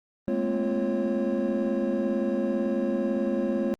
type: tone cluster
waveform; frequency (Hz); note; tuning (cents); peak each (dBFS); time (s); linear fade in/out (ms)
triangle; 210 / 228 / 259.4 / 345.6 / 547; G#3 / A#3 / C4 / F4 / C#5; +19 / -38 / -15 / -18 / -23; -28; 0.28-3.74; 0
effects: tanh soft clip ceiling -14 dBFS + Opus 32 kbps